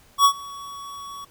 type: tone with ADSR envelope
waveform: square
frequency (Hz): 1124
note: C#6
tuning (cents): +24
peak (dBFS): -11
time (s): 0.18-1.25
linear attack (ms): 67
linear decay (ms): 79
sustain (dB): -24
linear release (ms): 10
effects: pink hiss -55 dBFS RMS until 1.3 s